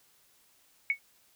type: tone with exponential decay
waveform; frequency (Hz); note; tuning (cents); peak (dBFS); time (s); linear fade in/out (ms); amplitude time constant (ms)
sine; 2217; C#7; 0; -20; 0.9-0.99; 1; 18
effects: white hiss -65 dBFS RMS until 1.35 s